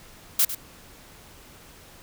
blue noise with echo, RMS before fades -19 dBFS, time 0.39-0.45 s, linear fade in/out 5 ms, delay 100 ms, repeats 1, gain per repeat -12 dB, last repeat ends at 0.55 s, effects pink hiss -49 dBFS RMS until 2.02 s

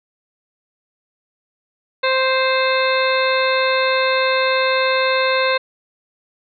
harmonic tone, 523.3 Hz, C5, in tune, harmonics 1 / 2 / 3 / 4 / 5 / 7 / 8, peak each -18 / -21 / -23 / -24 / -25 / -26 / -27 dBFS, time 2.03-5.58 s, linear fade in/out 10 ms, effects none

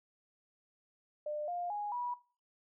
sine tone with pitch steps, 599 / 704.2 / 827.8 / 973.1 Hz, D5 / F5 / G#5 / B5, +34 / +14 / -6 / -26 cents, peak -35 dBFS, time 1.26-2.14 s, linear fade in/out 5 ms, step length 220 ms, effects noise-tail reverb RT60 0.4 s tail -19 dB re dry

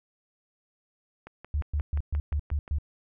click train, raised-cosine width 0.5 ms, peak -28 dBFS, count 9, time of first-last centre 1.27-2.678 s, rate 5.68 Hz
sine tone bursts, 73.42 Hz, D2, in tune, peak -24 dBFS, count 7, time 1.54-2.785 s, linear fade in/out 0 ms, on 75 ms, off 120 ms
effects none

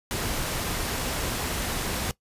pink noise, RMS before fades -29 dBFS, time 0.11-2.11 s, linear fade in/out 0 ms, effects noise-tail reverb RT60 0.1 s tail -19 dB re dry + resampled to 32000 Hz

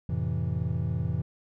triangle chord, F major seventh, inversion none, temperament equal, 87.31 / 110 / 130.81 / 164.81 Hz, F2 / A2 / C3 / E3, 0 / 0 / 0 / 0 cents, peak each -30 dBFS, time 0.09-1.22 s, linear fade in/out 5 ms, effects none

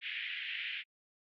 white band-pass noise, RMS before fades -40 dBFS, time 0.01-0.84 s, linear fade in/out 50 ms, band 1800 to 3100 Hz, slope 48 dB/octave, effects Opus 48 kbps

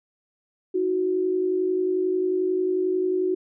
sine tone pair together, 318.1 / 369.3 Hz, D#4 / F#4, +38 / -3 cents, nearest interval minor third, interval 259 cents, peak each -29 / -21 dBFS, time 0.74-3.35 s, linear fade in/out 10 ms, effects none

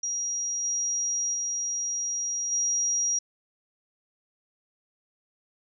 sine tone with level steps, 5720 Hz, F8, 41 cents sharp, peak -27 / -25 / -27 / -23 dBFS, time 0.03-3.19 s, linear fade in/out 5 ms, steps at 0.63 / 1.33 / 2.51 s, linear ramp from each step 20 ms, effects none

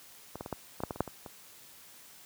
clicks, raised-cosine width 1 ms, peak -25 / -23 / -25 / -19 / -24 / -16 / -20 / -28 / -12 / -26 / -28 dBFS, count 11, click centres 0.356 / 0.409 / 0.461 / 0.527 / 0.804 / 0.836 / 0.908 / 0.96 / 1.006 / 1.077 / 1.262 s, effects white hiss -54 dBFS RMS until 2.25 s + high-pass 60 Hz 12 dB/octave

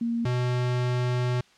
sine / square tone pair in turn, 233.1 / 124.02 Hz, A#3 / B2, 0 / +8 cents, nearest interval major seventh, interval 1092 cents, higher first, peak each -24 dBFS, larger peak neither, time 0.01-0.25 / 0.25-1.41 s, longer second, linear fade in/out 5 ms, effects white hiss -58 dBFS RMS until 1.57 s + low-pass 5000 Hz 12 dB/octave

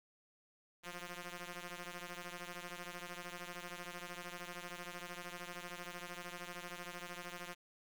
5% pulse ring-modulated tone, 176.7 Hz, F3, 21 cents sharp, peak -31 dBFS, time 0.83-7.55 s, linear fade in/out 20 ms, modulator 877 Hz, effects none

